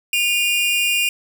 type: tone pair together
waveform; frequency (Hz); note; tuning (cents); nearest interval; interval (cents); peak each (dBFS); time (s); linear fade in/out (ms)
45% pulse; 2447 / 2794; D#7 / F7; -29 / 0; major second; 229; -19; 0.13-1.09; 2
effects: none